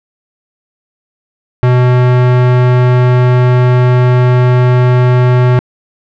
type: tone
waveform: square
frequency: 124.8 Hz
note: B2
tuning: 19 cents sharp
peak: -6 dBFS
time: 1.63-5.59 s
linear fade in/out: 0 ms
effects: low-pass 2000 Hz 12 dB/octave